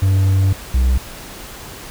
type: tone pair in turn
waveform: triangle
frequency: 96.3 / 63.2 Hz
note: G2 / B1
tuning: -30 / +41 cents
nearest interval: perfect fifth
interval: 729 cents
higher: first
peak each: -9 dBFS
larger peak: neither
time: 0.02-0.53 / 0.74-0.98 s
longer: first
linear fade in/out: 5 ms
effects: pink hiss -34 dBFS RMS until 1.9 s